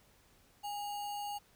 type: tone with sample-and-hold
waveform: sine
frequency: 819 Hz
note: G#5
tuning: 24 cents flat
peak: -37 dBFS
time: 0.63-1.39 s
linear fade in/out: 20 ms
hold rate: 3675 Hz
effects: pink hiss -66 dBFS RMS until 1.55 s